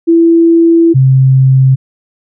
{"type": "tone pair in turn", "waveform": "sine", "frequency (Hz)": [333.4, 132.31], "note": ["E4", "C3"], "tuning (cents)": [20, 20], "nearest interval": "octave + major third", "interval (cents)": 1600, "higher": "first", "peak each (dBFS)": -3, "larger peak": "neither", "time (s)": [[0.07, 0.94], [0.94, 1.76]], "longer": "first", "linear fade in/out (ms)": 20, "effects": []}